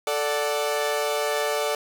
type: chord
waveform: sawtooth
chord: D major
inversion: second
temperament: equal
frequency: 440 / 587.3 / 740 Hz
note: A4 / D5 / F#5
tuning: 0 / 0 / 0 cents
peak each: -23 / -22 / -28 dBFS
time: 0.07-1.75 s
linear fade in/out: 2 ms
effects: none